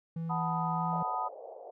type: tone with pitch glide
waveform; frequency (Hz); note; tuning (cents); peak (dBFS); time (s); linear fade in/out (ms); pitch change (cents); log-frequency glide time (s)
triangle; 164.81 to 167.3; E3 to E3; 0 to +26; -31; 0.16-1.03; 5; +26; 0.73-0.88
type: chord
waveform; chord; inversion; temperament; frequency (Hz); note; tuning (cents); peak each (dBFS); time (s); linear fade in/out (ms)
sine; B dominant seventh; second; equal; 740 / 880 / 987.8 / 1244.5; F#5 / A5 / B5 / D#6; 0 / 0 / 0 / 0; -36; 0.29-1.29; 20
type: band-pass noise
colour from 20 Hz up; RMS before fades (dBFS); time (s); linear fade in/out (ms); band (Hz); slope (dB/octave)
pink; -46; 0.92-1.71; 10; 470 to 740; 48
effects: none